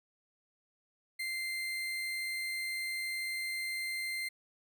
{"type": "tone", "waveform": "35% pulse", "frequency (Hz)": 2087, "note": "C7", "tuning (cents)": -5, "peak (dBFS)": -33, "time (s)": [1.19, 4.29], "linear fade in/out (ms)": 10, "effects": []}